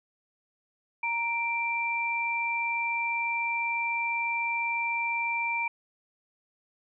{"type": "tone pair together", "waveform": "sine", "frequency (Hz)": [934, 2354], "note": ["A#5", "D7"], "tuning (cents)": [3, 3], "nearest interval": "octave + major third", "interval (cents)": 1600, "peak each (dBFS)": [-31, -28], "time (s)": [1.03, 5.68], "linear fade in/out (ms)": 5, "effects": []}